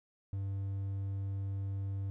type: tone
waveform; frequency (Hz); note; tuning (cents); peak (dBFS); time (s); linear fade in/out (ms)
triangle; 98; G2; 0; -32; 0.33-2.1; 0
effects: none